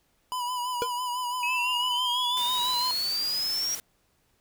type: tone with vibrato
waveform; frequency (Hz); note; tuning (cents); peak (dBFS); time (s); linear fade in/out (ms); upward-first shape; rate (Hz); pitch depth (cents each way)
square; 987.8; B5; 0; -29; 0.32-2.91; 0; sine; 6; 43
type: tone with exponential decay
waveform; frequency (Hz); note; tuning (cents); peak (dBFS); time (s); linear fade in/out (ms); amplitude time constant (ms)
square; 475.9; A#4; +36; -22; 0.82-0.9; 0; 16
type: exponential sweep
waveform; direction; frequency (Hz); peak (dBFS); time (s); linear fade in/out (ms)
sine; up; 2540 to 5710; -26; 1.43-3.75; 2
type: noise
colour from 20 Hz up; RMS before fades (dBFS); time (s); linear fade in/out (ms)
white; -38; 2.37-3.8; 0
effects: pink hiss -69 dBFS RMS until 4.4 s